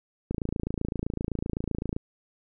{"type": "click train", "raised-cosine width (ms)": 3, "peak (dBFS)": -16, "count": 47, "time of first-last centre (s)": [0.31, 1.965], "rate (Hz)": 27.8, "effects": []}